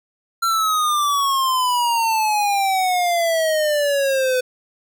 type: exponential sweep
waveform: square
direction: down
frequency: 1366 to 502 Hz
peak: -17 dBFS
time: 0.42-4.41 s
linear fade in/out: 10 ms
effects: none